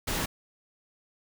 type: noise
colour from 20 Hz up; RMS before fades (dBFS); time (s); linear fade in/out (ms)
pink; -30; 0.07-0.26; 10
effects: none